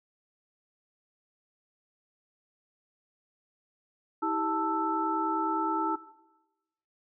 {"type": "tone cluster", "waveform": "sine", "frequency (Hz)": [323.7, 393.3, 884, 1321], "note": ["E4", "G4", "A5", "E6"], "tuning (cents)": [-31, 6, 8, 3], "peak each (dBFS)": [-31, -38, -31, -31], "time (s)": [4.22, 5.96], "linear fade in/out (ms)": 10, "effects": ["noise-tail reverb RT60 1.0 s tail -17 dB re dry"]}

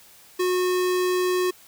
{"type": "tone", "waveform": "square", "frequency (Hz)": 364, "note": "F#4", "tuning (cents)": -28, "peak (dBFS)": -21, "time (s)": [0.39, 1.51], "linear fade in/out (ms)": 10, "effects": ["white hiss -51 dBFS RMS until 1.67 s"]}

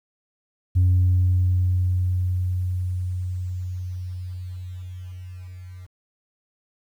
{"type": "tone with level ramp", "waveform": "sine", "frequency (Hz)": 91, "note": "F#2", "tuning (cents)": -28, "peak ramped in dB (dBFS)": [-12, -37], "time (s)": [0.75, 5.87], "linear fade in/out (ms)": 20, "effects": ["tanh soft clip ceiling -12 dBFS", "9-bit"]}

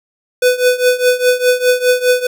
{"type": "tone with tremolo", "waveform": "square", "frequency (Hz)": 498.6, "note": "B4", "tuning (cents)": 16, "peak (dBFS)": -7, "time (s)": [0.42, 2.27], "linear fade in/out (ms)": 5, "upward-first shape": "triangle", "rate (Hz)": 4.9, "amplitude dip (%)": 90, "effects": []}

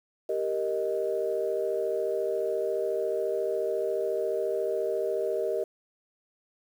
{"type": "chord", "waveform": "sine", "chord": "Eb major", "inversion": "first", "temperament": "equal", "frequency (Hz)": [392, 466.2, 622.3], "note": ["G4", "Bb4", "Eb5"], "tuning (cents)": [0, 0, 0], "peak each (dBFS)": -30, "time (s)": [0.29, 5.64], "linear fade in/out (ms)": 5, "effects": ["tanh soft clip ceiling -16 dBFS", "9-bit"]}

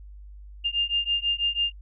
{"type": "beating tone pair", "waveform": "sine", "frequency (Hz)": [2804, 2810.1], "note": ["F7", "F7"], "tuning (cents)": [6, 10], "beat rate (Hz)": 6.1, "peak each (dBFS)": -26, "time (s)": [0.64, 1.72], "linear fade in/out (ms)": 20, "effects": ["added 50 Hz sine -41 dBFS peak until 1.81 s"]}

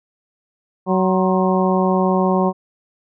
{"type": "harmonic tone with a mistuned harmonic", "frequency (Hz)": 187, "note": "F#3", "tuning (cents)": 19, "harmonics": [1, 2, 3, 4, 5, 6], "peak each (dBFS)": [-17, -20, -22, -23, -24, -25], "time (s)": [0.86, 2.53], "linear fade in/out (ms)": 50, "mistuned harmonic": 6, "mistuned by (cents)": -84, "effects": []}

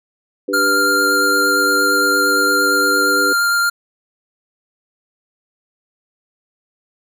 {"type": "chord", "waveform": "sine", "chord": "G major", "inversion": "second", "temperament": "equal", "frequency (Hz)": [293.7, 392, 493.9], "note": ["D4", "G4", "B4"], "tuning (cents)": [0, 0, 0], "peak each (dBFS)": [-23, -22, -23], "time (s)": [0.48, 3.33], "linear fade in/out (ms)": 5}
{"type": "tone with vibrato", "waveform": "square", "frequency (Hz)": 1396.9, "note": "F6", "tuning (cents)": 0, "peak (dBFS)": -14, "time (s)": [0.53, 3.7], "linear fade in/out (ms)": 10, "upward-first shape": "triangle", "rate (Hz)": 8.7, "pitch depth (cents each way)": 11}
{"effects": []}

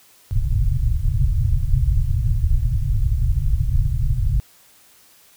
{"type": "low-pass noise", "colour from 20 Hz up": "pink", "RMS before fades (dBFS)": -18, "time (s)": [0.31, 4.4], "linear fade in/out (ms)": 0, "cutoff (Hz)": 140, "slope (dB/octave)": 96, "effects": ["white hiss -52 dBFS RMS until 5.36 s"]}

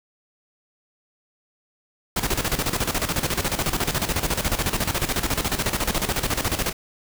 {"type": "noise with tremolo", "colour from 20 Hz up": "pink", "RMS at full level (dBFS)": -22, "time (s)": [2.16, 6.73], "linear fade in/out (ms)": 5, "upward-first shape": "square", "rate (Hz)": 14, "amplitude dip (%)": 70, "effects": []}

